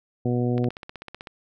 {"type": "harmonic tone", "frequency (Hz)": 122.2, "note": "B2", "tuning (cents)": -18, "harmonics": [1, 2, 3, 4, 5, 6], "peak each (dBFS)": [-24, -25, -29, -31, -38, -37], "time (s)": [0.25, 0.69], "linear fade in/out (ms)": 5}
{"type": "click train", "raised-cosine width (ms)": 0.3, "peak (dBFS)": -21, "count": 12, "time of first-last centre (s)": [0.58, 1.272], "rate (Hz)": 15.9}
{"effects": []}